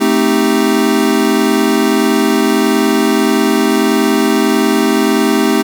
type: chord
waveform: square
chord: A half-diminished seventh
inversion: none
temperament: equal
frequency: 220 / 261.6 / 311.1 / 392 Hz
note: A3 / C4 / Eb4 / G4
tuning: 0 / 0 / 0 / 0 cents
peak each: -16 dBFS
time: 0-5.63 s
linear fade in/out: 20 ms
effects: none